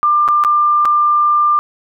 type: tone with dropouts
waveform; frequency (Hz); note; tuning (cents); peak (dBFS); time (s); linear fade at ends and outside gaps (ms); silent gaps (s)
sine; 1193; D6; +27; -9; 0.03-1.59; 0; 0.279-0.286 / 0.438-0.448 / 0.851-0.855
effects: none